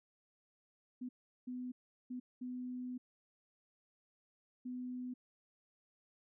sine tone bursts at uneven times, 250.4 Hz, B3, 24 cents sharp, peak -40 dBFS, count 5, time 1.01-1.09 / 1.47-1.72 / 2.1-2.2 / 2.41-2.98 / 4.65-5.14 s, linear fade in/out 10 ms, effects none

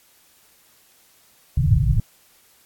white low-pass noise, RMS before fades -17 dBFS, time 1.57-2 s, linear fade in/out 5 ms, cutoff 160 Hz, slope 96 dB/octave, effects white hiss -56 dBFS RMS until 2.65 s + AAC 64 kbps

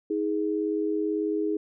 sine tone pair together, 317.4 / 415.6 Hz, D#4 / G#4, +35 / +1 cents, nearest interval perfect fourth, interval 466 cents, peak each -27 dBFS, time 0.1-1.57 s, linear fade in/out 5 ms, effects none

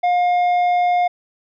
sine tone with tanh clipping, 712 Hz, F5, 33 cents sharp, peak -15 dBFS, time 0.03-1.08 s, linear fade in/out 10 ms, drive 7 dB, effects none

